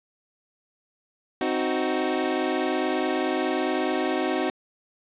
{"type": "chord", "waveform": "25% pulse", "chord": "C diminished", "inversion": "none", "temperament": "equal", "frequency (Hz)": [261.6, 311.1, 370], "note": ["C4", "Eb4", "Gb4"], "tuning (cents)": [0, 0, 0], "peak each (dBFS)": [-25, -24, -23], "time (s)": [1.41, 4.5], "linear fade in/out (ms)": 2, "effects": ["resampled to 8000 Hz", "8-bit"]}